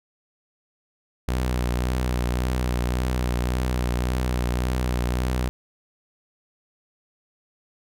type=tone with vibrato; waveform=sawtooth; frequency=61.8 Hz; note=B1; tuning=2 cents sharp; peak=-18 dBFS; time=1.28-5.49 s; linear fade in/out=0 ms; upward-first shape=triangle; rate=1.8 Hz; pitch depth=44 cents each way; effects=none